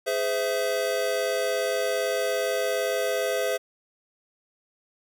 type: chord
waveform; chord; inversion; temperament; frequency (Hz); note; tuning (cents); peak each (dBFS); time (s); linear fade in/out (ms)
square; Ab augmented; none; equal with one note detuned; 415.3 / 512.8 / 659.3; Ab4 / C5 / E5; 0 / -35 / 0; -31 / -28 / -29; 0.06-3.58; 20
effects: none